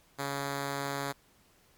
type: tone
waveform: 5% pulse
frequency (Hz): 140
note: C#3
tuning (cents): +18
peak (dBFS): -21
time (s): 0.18-1.13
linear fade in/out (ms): 20
effects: pink hiss -64 dBFS RMS until 1.77 s + MP3 96 kbps